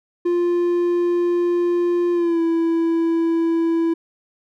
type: tone with pitch glide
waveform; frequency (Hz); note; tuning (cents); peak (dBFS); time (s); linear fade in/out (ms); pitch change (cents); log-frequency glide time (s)
triangle; 349.2 to 331.5; F4 to E4; 0 to +10; -14; 0.25-3.94; 10; -90; 2.13-2.41
effects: none